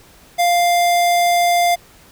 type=tone; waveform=square; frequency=698.5 Hz; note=F5; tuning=in tune; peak=-13 dBFS; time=0.38-1.76 s; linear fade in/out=20 ms; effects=pink hiss -47 dBFS RMS until 2.11 s